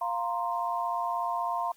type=chord; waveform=sine; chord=F suspended fourth; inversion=none; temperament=just; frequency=698.5 / 931.3 / 1047.7 Hz; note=F5 / Bb5 / C6; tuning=0 / -2 / +2 cents; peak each=-32 dBFS; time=0.01-1.72 s; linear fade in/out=5 ms; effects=white hiss -61 dBFS RMS until 1.76 s + Opus 32 kbps